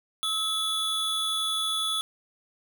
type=tone pair together; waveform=square; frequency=1289 / 3438 Hz; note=E6 / A7; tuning=-39 / -41 cents; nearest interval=octave + perfect fourth; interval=1698 cents; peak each=-34 / -27 dBFS; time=0.23-2.01 s; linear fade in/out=0 ms; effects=none